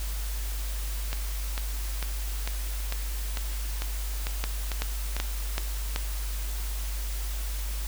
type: two click trains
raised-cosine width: 0.2 ms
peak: -14 / -11 dBFS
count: 10 / 5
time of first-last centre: 1.13-5.166 / 4.44-5.961 s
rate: 2.23 / 2.63 Hz
effects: added 50 Hz sine -29 dBFS peak until 7.87 s + white hiss -40 dBFS RMS until 7.87 s